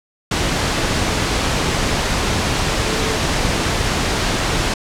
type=tone in noise; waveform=sine; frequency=440 Hz; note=A4; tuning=in tune; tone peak=-25 dBFS; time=2.86-3.16 s; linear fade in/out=5 ms; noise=pink; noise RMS=-18 dBFS; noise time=0.31-4.74 s; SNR=-10 dB; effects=low-pass 7000 Hz 12 dB/octave